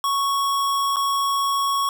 square tone with dropouts, 1108.7 Hz, C#6, in tune, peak -20 dBFS, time 0.04-1.89 s, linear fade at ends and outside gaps 1 ms, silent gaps 0.96-0.967 s, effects none

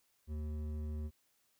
sine tone with hard clipping, 76.1 Hz, D#2, 38 cents flat, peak -39 dBFS, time 0.27-1.11 s, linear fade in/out 50 ms, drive 10 dB, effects white hiss -75 dBFS RMS until 1.59 s

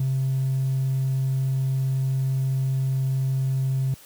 sine tone with hard clipping, 132.9 Hz, C3, 27 cents sharp, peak -21 dBFS, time 0-3.94 s, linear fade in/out 2 ms, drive 1 dB, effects white hiss -49 dBFS RMS until 4.05 s + high-pass 60 Hz 12 dB/octave

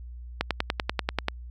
click train, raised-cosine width 0.3 ms, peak -8 dBFS, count 10, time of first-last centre 0.41-1.284 s, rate 10.3 Hz, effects added 60 Hz sine -38 dBFS peak until 1.5 s

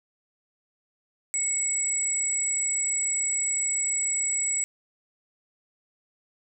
sine tone pair together, 2192 / 7811 Hz, C#7 / B8, -20 / -20 cents, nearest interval octave + minor seventh, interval 2200 cents, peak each -35 / -24 dBFS, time 1.34-4.64 s, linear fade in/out 0 ms, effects none

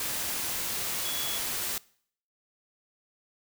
sine tone in noise, 3367 Hz, G#7, 23 cents sharp, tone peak -35 dBFS, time 1.05-1.38 s, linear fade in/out 2 ms, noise white, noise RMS -32 dBFS, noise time 0-1.78 s, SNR -6 dB, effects noise-tail reverb RT60 0.6 s tail -23 dB re dry

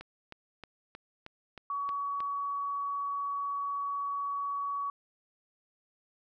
click train, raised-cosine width 0.3 ms, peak -28 dBFS, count 8, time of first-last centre 0.01-2.204 s, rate 3.19 Hz
sine tone, 1129 Hz, C#6, 31 cents sharp, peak -31 dBFS, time 1.7-4.9 s, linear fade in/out 2 ms
effects none

